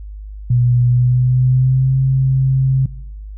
sine tone with pitch glide, 122.3 to 132.6 Hz, B2 to C3, -16 to +23 cents, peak -10 dBFS, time 0.5-2.86 s, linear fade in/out 5 ms, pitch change +139 cents, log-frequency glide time 0.85-1.96 s, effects noise-tail reverb RT60 0.8 s tail -20 dB re dry + added 51 Hz sine -28 dBFS peak until 3.37 s

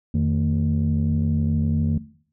sine tone cluster, 85.8 / 153.3 / 225.4 Hz, F2 / D#3 / A3, -30 / -25 / +42 cents, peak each -21 dBFS, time 0.14-1.98 s, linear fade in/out 5 ms, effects noise-tail reverb RT60 0.5 s tail -17 dB re dry + tanh soft clip ceiling -13 dBFS

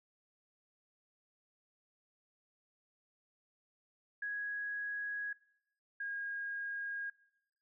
sine tone pair in turn, 1661.2 / 1630.8 Hz, G#6 / G#6, 0 / -32 cents, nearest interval unison, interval 32 cents, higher first, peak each -36 / -37 dBFS, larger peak first, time 4.22-5.33 / 6-7.1 s, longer first, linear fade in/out 5 ms, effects noise-tail reverb RT60 0.8 s tail -22 dB re dry

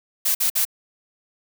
blue noise bursts, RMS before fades -20 dBFS, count 3, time 0.25-0.652 s, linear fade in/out 10 ms, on 100 ms, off 51 ms, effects none

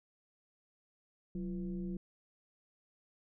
sine tone with frequency modulation, 185 Hz, F#3, in tune, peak -36 dBFS, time 1.35-1.97 s, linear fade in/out 2 ms, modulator 156 Hz, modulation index 0.79, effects none

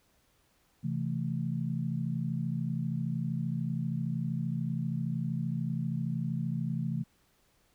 sine chord, A minor, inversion first, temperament just, 132 / 165 / 220 Hz, C3 / E3 / A3, +16 / +2 / 0 cents, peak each -34 / -33 / -36 dBFS, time 0.83-7.04 s, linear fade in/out 20 ms, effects pink hiss -69 dBFS RMS until 7.74 s

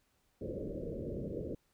white low-pass noise, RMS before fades -40 dBFS, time 0.41-1.55 s, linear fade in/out 5 ms, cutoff 570 Hz, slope 96 dB/octave, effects pink hiss -75 dBFS RMS until 1.73 s

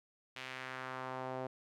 sawtooth tone with band-pass filter sweep, 129.8 Hz, C3, 13 cents flat, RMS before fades -43 dBFS, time 0.36-1.47 s, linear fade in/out 5 ms, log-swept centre 2700 to 610 Hz, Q 1.5, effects none

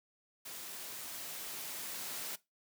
white noise with level ramp, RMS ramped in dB -46 to -41 dBFS, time 0.45-2.36 s, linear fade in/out 10 ms, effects noise-tail reverb RT60 0.2 s tail -19 dB re dry + high-pass 150 Hz 12 dB/octave

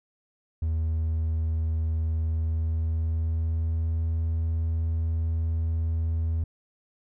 triangle tone with pitch glide, 80.2 to 81.6 Hz, E2 to E2, -47 to -17 cents, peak -21 dBFS, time 0.62-6.44 s, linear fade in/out 5 ms, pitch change +30 cents, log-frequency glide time 2-4.01 s, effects tanh soft clip ceiling -17 dBFS

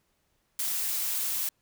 blue noise, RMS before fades -30 dBFS, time 0.59-1.49 s, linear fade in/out 2 ms, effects pink hiss -73 dBFS RMS until 1.61 s

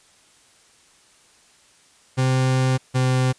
40% pulse tone pair in turn, 130 / 128.58 Hz, C3 / C3, -11 / -30 cents, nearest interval unison, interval 19 cents, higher first, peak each -16 dBFS, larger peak neither, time 2.17-2.78 / 2.94-3.33 s, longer first, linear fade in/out 20 ms, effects white hiss -55 dBFS RMS until 3.38 s + resampled to 22050 Hz

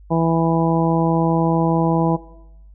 harmonic tone, 164.81 Hz, E3, in tune, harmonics 1 / 2 / 3 / 4 / 5 / 6, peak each -18 / -21 / -23 / -24 / -25 / -26 dBFS, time 0.1-2.17 s, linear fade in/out 20 ms, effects noise-tail reverb RT60 0.9 s tail -19 dB re dry + added 50 Hz sine -41 dBFS peak until 2.74 s

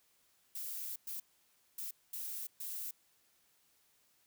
violet noise bursts at uneven times, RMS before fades -42 dBFS, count 5, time 0.55-0.96 / 1.07-1.2 / 1.78-1.91 / 2.13-2.47 / 2.6-2.91 s, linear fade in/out 5 ms, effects white hiss -72 dBFS RMS until 4.26 s

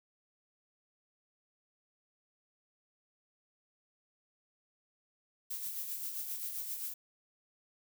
violet noise with tremolo, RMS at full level -38 dBFS, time 5.5-6.94 s, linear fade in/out 10 ms, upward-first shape sine, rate 7.6 Hz, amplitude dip 45%, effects none

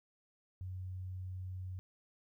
sine tone, 92.5 Hz, F#2, in tune, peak -40 dBFS, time 0.61-1.79 s, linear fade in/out 0 ms, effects 13-bit

